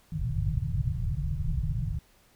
white low-pass noise, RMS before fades -29 dBFS, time 0.12-1.99 s, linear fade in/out 5 ms, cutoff 160 Hz, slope 96 dB/octave, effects pink hiss -62 dBFS RMS until 2.35 s

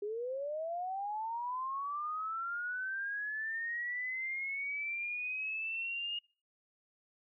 sine linear sweep, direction up, 401.7 to 2858 Hz, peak -35 dBFS, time 0.02-6.19 s, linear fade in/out 5 ms, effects noise-tail reverb RT60 0.4 s tail -25 dB re dry

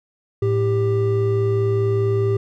triangle tone pair together, 110 / 394.7 Hz, A2 / G4, 0 / +12 cents, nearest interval octave + minor seventh, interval 2212 cents, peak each -17 dBFS, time 0.42-2.37 s, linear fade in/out 5 ms, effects none

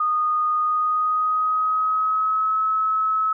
sine tone with pitch glide, 1233 to 1291.3 Hz, D#6 to E6, -16 to -36 cents, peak -18 dBFS, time 0-3.33 s, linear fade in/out 5 ms, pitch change +80 cents, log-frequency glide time 0.57-2.6 s, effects none

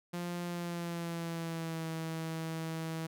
sawtooth tone with pitch glide, 174.6 to 161.97 Hz, F3 to E3, 0 to -30 cents, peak -32 dBFS, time 0.13-3.07 s, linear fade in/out 10 ms, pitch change -130 cents, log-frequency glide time 0.45-1.87 s, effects none

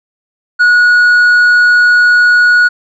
triangle tone with tanh clipping, 1457 Hz, F#6, 27 cents flat, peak -5 dBFS, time 0.59-2.69 s, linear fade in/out 20 ms, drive 8 dB, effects none

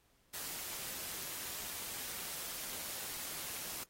white noise with amplitude modulation, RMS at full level -41 dBFS, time 0.33-3.84 s, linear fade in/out 10 ms, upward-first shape sine, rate 180 Hz, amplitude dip 45%, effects pink hiss -72 dBFS RMS until 3.89 s + AAC 48 kbps

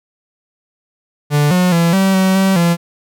45% pulse tone with pitch steps, 146.8 / 181 / 168.7 / 192.3 / 189.2 / 192 / 170.7 Hz, D3 / F#3 / E3 / G3 / F#3 / G3 / F3, 0 / -38 / +40 / -33 / +39 / -36 / -39 cents, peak -10 dBFS, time 1.3-2.77 s, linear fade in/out 50 ms, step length 210 ms, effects none

